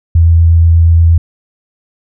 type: tone with vibrato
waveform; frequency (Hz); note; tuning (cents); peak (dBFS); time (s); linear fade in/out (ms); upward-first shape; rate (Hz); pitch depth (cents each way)
sine; 83.2; E2; +17; -3; 0.15-1.18; 5; sine; 8.4; 10
effects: none